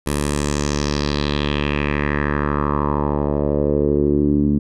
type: tone with low-pass filter sweep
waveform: 10% pulse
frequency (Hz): 72.9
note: D2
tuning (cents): -12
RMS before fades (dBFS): -19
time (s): 0.06-4.59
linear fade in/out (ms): 10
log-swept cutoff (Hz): 11000 to 240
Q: 3.3
effects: none